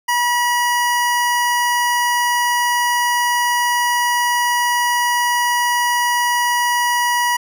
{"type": "tone", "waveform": "25% pulse", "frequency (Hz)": 967, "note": "B5", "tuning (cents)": -37, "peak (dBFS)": -11, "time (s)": [0.08, 7.37], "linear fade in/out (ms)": 10, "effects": []}